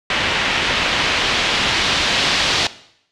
white noise with low-pass filter sweep, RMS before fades -18 dBFS, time 0.1-2.67 s, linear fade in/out 2 ms, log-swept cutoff 2700 to 4100 Hz, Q 1.3, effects noise-tail reverb RT60 0.7 s tail -17 dB re dry + low-pass 8000 Hz 12 dB/octave

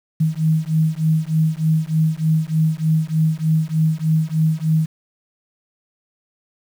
sine beating tone pair, 156.7 / 160 Hz, D#3 / D#3, +13 / +49 cents, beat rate 3.3 Hz, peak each -18 dBFS, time 0.2-4.86 s, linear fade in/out 10 ms, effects 7-bit

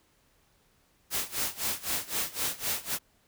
white noise with tremolo, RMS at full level -29 dBFS, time 1.1-2.99 s, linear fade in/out 50 ms, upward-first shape sine, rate 3.9 Hz, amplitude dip 90%, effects pink hiss -67 dBFS RMS until 3.27 s

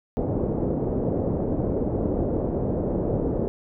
white low-pass noise, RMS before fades -25 dBFS, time 0.17-3.48 s, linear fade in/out 0 ms, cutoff 510 Hz, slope 24 dB/octave, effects none

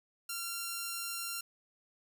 5% pulse tone, 1376 Hz, F6, 26 cents flat, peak -25 dBFS, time 0.29-1.41 s, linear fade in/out 5 ms, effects 10-bit

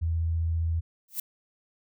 sine tone with vibrato, 82.41 Hz, E2, in tune, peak -24 dBFS, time 0.01-0.81 s, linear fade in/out 20 ms, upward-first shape square, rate 15 Hz, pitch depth 8 cents each way
violet noise with exponential growth, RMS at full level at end -26 dBFS, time 1.08-1.2 s, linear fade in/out 5 ms, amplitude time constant 25 ms
effects none

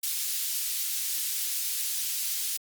white high-pass noise, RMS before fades -30 dBFS, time 0.03-2.57 s, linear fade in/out 5 ms, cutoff 3400 Hz, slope 12 dB/octave, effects Opus 32 kbps

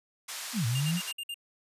white band-pass noise, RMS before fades -39 dBFS, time 0.28-1.12 s, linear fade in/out 10 ms, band 840 to 8900 Hz, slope 12 dB/octave
sine linear two-way sweep, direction down then up, 256.8 to 110 to 184.6 Hz, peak -26 dBFS, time 0.53-1.01 s, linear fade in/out 50 ms, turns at 0.66 s
square tone bursts, 2807 Hz, F7, 8 cents sharp, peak -35 dBFS, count 6, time 0.75-1.343 s, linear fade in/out 5 ms, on 53 ms, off 55 ms
effects resampled to 32000 Hz

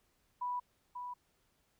sine tone with echo, 985 Hz, B5, 5 cents flat, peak -34 dBFS, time 0.41-0.6 s, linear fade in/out 10 ms, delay 540 ms, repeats 1, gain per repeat -6 dB, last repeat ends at 1.14 s, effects pink hiss -75 dBFS RMS until 1.79 s

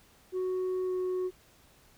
sine tone with pitch glide, 370 to 367.7 Hz, F#4 to F#4, 0 to -11 cents, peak -26 dBFS, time 0.32-1.31 s, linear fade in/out 50 ms, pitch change -11 cents, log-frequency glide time 0.86-0.92 s, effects tanh soft clip ceiling -28 dBFS + pink hiss -61 dBFS RMS until 1.97 s

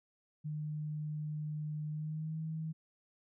sine tone with pitch glide, 151.8 to 158.89 Hz, D#3 to D#3, -42 to +37 cents, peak -36 dBFS, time 0.44-2.73 s, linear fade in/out 20 ms, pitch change +79 cents, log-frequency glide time 1.89-2.38 s, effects none

